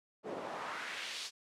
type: noise with band-pass filter sweep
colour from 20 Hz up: pink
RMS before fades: -42 dBFS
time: 0.23-1.31 s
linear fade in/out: 50 ms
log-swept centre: 400 to 5200 Hz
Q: 1.4
effects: high-pass 150 Hz 12 dB/octave + low-pass 11000 Hz 12 dB/octave